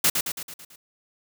white noise with echo, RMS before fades -19 dBFS, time 0.04-0.1 s, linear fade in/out 5 ms, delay 110 ms, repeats 6, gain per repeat -5 dB, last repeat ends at 0.76 s, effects none

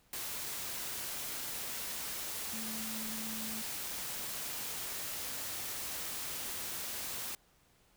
sine tone in noise, 220.6 Hz, A3, 5 cents sharp, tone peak -43 dBFS, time 2.53-3.62 s, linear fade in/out 2 ms, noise white, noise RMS -40 dBFS, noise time 0.13-7.35 s, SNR -6 dB, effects pink hiss -68 dBFS RMS until 7.96 s

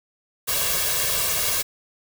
white noise with comb filter, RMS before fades -23 dBFS, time 0.47-1.63 s, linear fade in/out 20 ms, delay 1.8 ms, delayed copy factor +0.75, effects none

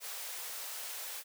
white high-pass noise, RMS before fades -42 dBFS, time 0-1.24 s, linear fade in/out 50 ms, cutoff 430 Hz, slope 48 dB/octave, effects none

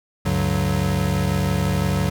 square tone cluster, 71.9 / 98 / 143.8 / 185.8 Hz, D2 / G2 / D3 / F#3, -36 / 0 / -36 / +7 cents, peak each -28 / -25 / -24 / -24 dBFS, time 0.25-2.1 s, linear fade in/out 10 ms, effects none

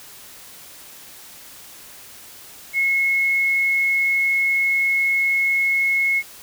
sine tone, 2176 Hz, C#7, 33 cents flat, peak -16 dBFS, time 2.73-6.23 s, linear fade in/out 50 ms, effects white hiss -42 dBFS RMS until 6.42 s

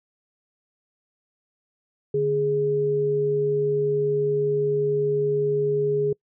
sine tone pair together, 146.83 / 415.3 Hz, D3 / G#4, 0 / 0 cents, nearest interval octave + tritone, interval 1800 cents, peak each -28 / -20 dBFS, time 2.14-6.13 s, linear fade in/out 5 ms, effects noise-tail reverb RT60 0.1 s tail -26 dB re dry

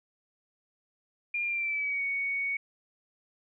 sine tone with pitch glide, 2404 to 2230 Hz, D7 to C#7, +40 to +10 cents, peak -28 dBFS, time 1.34-2.57 s, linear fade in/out 5 ms, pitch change -130 cents, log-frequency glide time 1.45-2.03 s, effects none

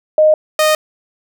sine / sawtooth tone pair in turn, 618 / 618 Hz, D#5 / D#5, -12 / -12 cents, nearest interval unison, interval 0 cents, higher neither, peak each -6 dBFS, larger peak neither, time 0.18-0.34 / 0.59-0.75 s, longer neither, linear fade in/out 2 ms, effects none

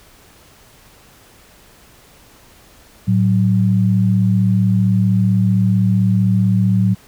sine tone pair together, 110.89 / 186.5 Hz, A2 / F#3, +14 / +14 cents, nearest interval major sixth, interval 900 cents, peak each -14 dBFS, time 3.07-6.95 s, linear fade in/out 20 ms, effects pink hiss -47 dBFS RMS until 7.07 s

